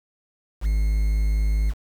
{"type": "tone", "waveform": "triangle", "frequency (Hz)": 52.3, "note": "G#1", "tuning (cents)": 13, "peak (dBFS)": -16, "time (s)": [0.61, 1.74], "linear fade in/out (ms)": 50, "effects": ["7-bit"]}